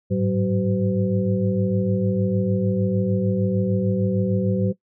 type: tone cluster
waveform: sine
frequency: 101 / 107.6 / 189.2 / 378.3 / 507 Hz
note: G#2 / A2 / F#3 / F#4 / B4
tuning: -48 / -38 / +39 / +38 / +45 cents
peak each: -28 / -25 / -21 / -28 / -27 dBFS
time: 0.1-4.73 s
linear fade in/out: 20 ms
effects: noise-tail reverb RT60 0.1 s tail -19 dB re dry